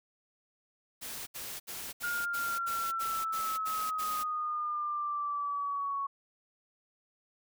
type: noise bursts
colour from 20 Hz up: white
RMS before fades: -41 dBFS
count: 10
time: 1.01-4.24 s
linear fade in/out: 20 ms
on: 260 ms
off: 70 ms
type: exponential sweep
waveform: sine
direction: down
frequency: 1424 to 1108.7 Hz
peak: -31 dBFS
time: 2.03-6.07 s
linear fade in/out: 10 ms
effects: none